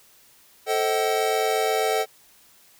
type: chord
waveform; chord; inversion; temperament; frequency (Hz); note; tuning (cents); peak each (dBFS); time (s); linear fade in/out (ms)
square; A diminished seventh; none; just; 440 / 528 / 633.6 / 760.3; A4 / C5 / Eb5 / Gb5; 0 / +16 / +31 / +47; -25 / -31 / -29 / -26; 0.66-2.06; 50
effects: white hiss -55 dBFS RMS until 2.79 s